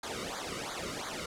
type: noise with flanger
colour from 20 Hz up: pink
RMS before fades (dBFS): -38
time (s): 0.03-1.26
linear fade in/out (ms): 5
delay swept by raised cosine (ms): 0.36 to 1.23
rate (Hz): 2.9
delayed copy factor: -0.9
effects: low-pass 8000 Hz 12 dB/octave